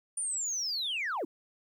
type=linear sweep; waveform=sine; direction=down; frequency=9397 to 250 Hz; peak=-29 dBFS; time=0.17-1.25 s; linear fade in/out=5 ms; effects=tanh soft clip ceiling -28 dBFS + 11-bit